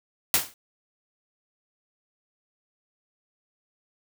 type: noise with exponential decay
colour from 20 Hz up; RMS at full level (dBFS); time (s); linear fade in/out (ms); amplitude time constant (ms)
white; -17; 0.34-0.54; 1; 42
effects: none